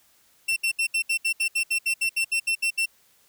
40% pulse tone bursts, 2702 Hz, E7, 42 cents sharp, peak -20 dBFS, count 16, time 0.48-2.859 s, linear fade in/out 10 ms, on 84 ms, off 69 ms, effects white hiss -61 dBFS RMS until 3.28 s

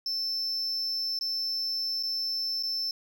triangle tone with dropouts, 5310 Hz, E8, 12 cents sharp, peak -27 dBFS, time 0.06-2.91 s, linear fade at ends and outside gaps 2 ms, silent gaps 1.19-1.21 / 2.028-2.033 / 2.627-2.633 s, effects none

